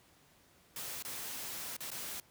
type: noise with dropouts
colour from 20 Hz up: white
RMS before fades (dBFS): -42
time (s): 0.76-2.2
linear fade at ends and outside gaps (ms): 2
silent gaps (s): 1.025-1.049 / 1.767-1.805 / 1.904-1.915
effects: pink hiss -65 dBFS RMS until 2.3 s + high-pass 60 Hz 12 dB/octave